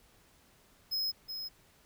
square tone with echo, 5120 Hz, D#8, 49 cents sharp, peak -31 dBFS, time 0.91-1.12 s, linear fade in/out 20 ms, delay 370 ms, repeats 1, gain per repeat -7 dB, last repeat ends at 1.49 s, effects pink hiss -64 dBFS RMS until 1.85 s

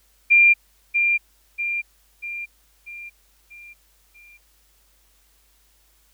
sine tone with echo, 2389 Hz, D7, 29 cents sharp, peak -10 dBFS, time 0.3-0.54 s, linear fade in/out 20 ms, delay 640 ms, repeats 6, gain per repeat -6 dB, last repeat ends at 4.38 s, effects added 50 Hz sine -61 dBFS peak until 6.13 s + white hiss -61 dBFS RMS until 6.13 s

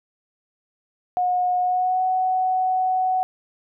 sine tone with pitch glide, 724 to 744.8 Hz, F#5 to F#5, -38 to +11 cents, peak -18 dBFS, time 1.17-3.23 s, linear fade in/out 0 ms, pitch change +49 cents, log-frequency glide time 1.6-2.03 s, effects none

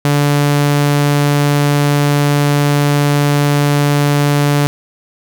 sawtooth tone, 144.7 Hz, D3, 25 cents flat, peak -6 dBFS, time 0.05-4.67 s, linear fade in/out 0 ms, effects none

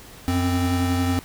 square tone pair together, 90.78 / 261.4 Hz, F#2 / C4, -32 / -1 cents, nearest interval octave + tritone, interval 1831 cents, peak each -23 dBFS, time 0.28-1.19 s, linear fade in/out 0 ms, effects pink hiss -44 dBFS RMS until 1.24 s

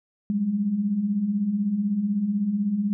sine beating tone pair, 190.4 / 206.4 Hz, F#3 / G#3, +50 / -10 cents, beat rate 16 Hz, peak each -30 / -22 dBFS, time 0.3-2.93 s, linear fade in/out 0 ms, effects none

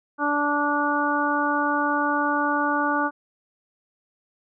harmonic tone, 291.5 Hz, D4, 13 cents flat, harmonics 1 / 2 / 3 / 4 / 5, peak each -26 / -30 / -26 / -26 / -26 dBFS, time 0.18-3.11 s, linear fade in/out 50 ms, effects none

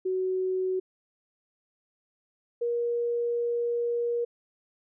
sine tone pair in turn, 373.2 / 474.3 Hz, F#4 / A#4, +15 / +30 cents, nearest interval major third, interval 415 cents, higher second, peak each -25 dBFS, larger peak neither, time 0.05-0.8 / 2.61-4.25 s, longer second, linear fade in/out 10 ms, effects none

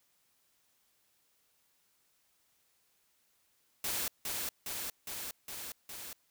white noise with echo, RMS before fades -35 dBFS, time 3.84-4.08 s, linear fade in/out 2 ms, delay 410 ms, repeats 5, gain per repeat -2 dB, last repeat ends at 6.13 s, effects white hiss -73 dBFS RMS until 6.3 s

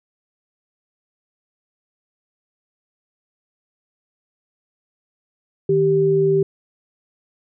sine tone pair together, 155.56 / 390.9 Hz, D#3 / G4, 0 / -5 cents, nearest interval octave + major third, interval 1595 cents, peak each -21 / -14 dBFS, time 5.69-6.43 s, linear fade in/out 5 ms, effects none

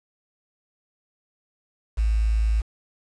sine tone with quantisation, 54.5 Hz, A1, 16 cents flat, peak -18 dBFS, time 1.97-2.62 s, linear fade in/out 20 ms, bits 7, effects resampled to 22050 Hz

